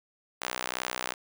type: tone with high-pass filter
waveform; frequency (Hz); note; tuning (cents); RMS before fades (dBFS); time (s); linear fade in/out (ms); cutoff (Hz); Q
sawtooth; 62.5; B1; +21; -35; 0.41-1.14; 10; 860; 0.63
effects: none